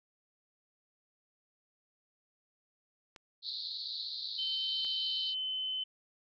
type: clicks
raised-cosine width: 0.2 ms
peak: -32 dBFS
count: 2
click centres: 3.162 / 4.848 s
type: band-pass noise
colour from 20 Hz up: pink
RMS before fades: -40 dBFS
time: 3.42-5.35 s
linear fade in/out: 50 ms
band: 3800 to 4500 Hz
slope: 96 dB/octave
type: tone with pitch glide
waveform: sine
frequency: 3075 to 3047 Hz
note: G7 to G7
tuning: -34 to -50 cents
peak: -33 dBFS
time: 4.38-5.84 s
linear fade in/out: 10 ms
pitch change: -16 cents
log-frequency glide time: 4.74-5.46 s
effects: none